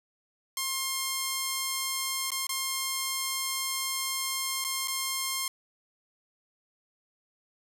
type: tone with dropouts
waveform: 5% pulse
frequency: 1064 Hz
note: C6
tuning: 29 cents sharp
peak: -17 dBFS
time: 0.57-5.48 s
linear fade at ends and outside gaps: 2 ms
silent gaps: 2.305-2.317 / 2.469-2.492 / 4.642-4.647 / 4.875-4.881 s
effects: none